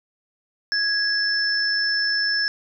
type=tone pair together; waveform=sine; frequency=1660 / 5298 Hz; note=G#6 / E8; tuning=-1 / +8 cents; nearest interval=octave + minor sixth; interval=2009 cents; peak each=-22 dBFS; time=0.72-2.48 s; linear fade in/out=0 ms; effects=none